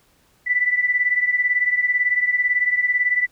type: beating tone pair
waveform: sine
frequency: 1975.5 / 1993.5 Hz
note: B6 / B6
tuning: 0 / +16 cents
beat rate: 18 Hz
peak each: -18 / -22 dBFS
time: 0.46-3.27 s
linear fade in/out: 20 ms
effects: pink hiss -59 dBFS RMS until 3.31 s